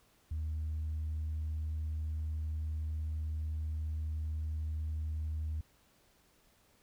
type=tone; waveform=sine; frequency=77.78 Hz; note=D#2; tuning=in tune; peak=-32 dBFS; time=0.31-5.61 s; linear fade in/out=5 ms; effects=tanh soft clip ceiling -31 dBFS + pink hiss -68 dBFS RMS until 6.82 s